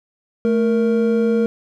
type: tone pair together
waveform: triangle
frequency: 220 / 466.2 Hz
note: A3 / A#4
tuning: 0 / 0 cents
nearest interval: octave + minor second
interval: 1300 cents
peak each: -15 dBFS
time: 0.45-1.46 s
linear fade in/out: 0 ms
effects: none